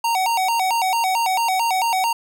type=tone with vibrato; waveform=square; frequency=834 Hz; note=G#5; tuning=7 cents sharp; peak=-18 dBFS; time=0.04-2.13 s; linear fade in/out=5 ms; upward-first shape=square; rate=4.5 Hz; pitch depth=180 cents each way; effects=none